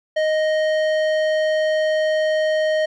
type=tone with low-pass filter; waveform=square; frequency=622.3 Hz; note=D#5; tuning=in tune; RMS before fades=-19 dBFS; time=0.16-2.86 s; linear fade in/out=10 ms; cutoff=3300 Hz; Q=0.67; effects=none